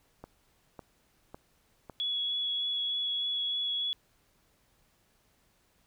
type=click train; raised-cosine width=1 ms; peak=-29 dBFS; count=4; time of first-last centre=0.24-1.897 s; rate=1.81 Hz
type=tone with vibrato; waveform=sine; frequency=3372 Hz; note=G#7; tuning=26 cents sharp; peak=-29 dBFS; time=2-3.93 s; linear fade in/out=0 ms; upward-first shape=sine; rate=3.3 Hz; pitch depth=9 cents each way
effects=pink hiss -69 dBFS RMS until 5.86 s